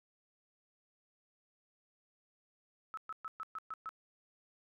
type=tone bursts; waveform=sine; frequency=1300 Hz; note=E6; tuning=24 cents flat; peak=-39 dBFS; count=7; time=2.94-3.891 s; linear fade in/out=0 ms; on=33 ms; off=120 ms; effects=none